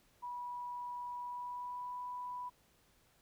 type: tone with pitch glide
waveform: sine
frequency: 976 to 988.5 Hz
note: B5 to B5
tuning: -21 to +1 cents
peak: -40 dBFS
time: 0.22-2.5 s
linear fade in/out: 20 ms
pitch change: +22 cents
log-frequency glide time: 1.19-1.94 s
effects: pink hiss -70 dBFS RMS until 3.21 s